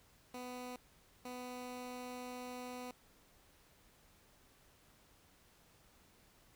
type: tone bursts at uneven times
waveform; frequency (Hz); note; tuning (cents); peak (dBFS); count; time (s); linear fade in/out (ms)
15% pulse; 249.2; B3; +16; -38; 2; 0.34-0.76 / 1.25-2.91; 2
effects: pink hiss -67 dBFS RMS until 6.55 s